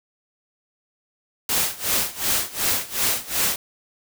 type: noise with tremolo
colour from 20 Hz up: white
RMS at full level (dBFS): -20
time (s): 1.49-3.56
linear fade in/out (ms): 2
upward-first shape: sine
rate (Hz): 2.7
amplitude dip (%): 90
effects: none